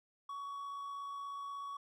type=tone with amplitude modulation; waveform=triangle; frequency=1123 Hz; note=C#6; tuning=22 cents sharp; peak=-38 dBFS; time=0.29-1.77 s; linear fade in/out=5 ms; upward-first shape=sine; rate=56.5 Hz; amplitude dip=25%; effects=none